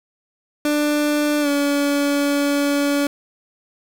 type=tone with pitch glide; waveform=30% pulse; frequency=296.1 to 285.4 Hz; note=D4 to D4; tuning=+14 to -49 cents; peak=-14 dBFS; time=0.65-3.07 s; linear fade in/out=2 ms; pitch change=-63 cents; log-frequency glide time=1.41-1.48 s; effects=7-bit